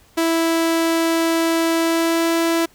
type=tone with pitch glide; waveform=sawtooth; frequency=329.6 to 332.1 Hz; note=E4 to E4; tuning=0 to +13 cents; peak=-12 dBFS; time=0.17-2.66 s; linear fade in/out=10 ms; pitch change=+13 cents; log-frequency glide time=1.77-2.31 s; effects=pink hiss -53 dBFS RMS until 2.74 s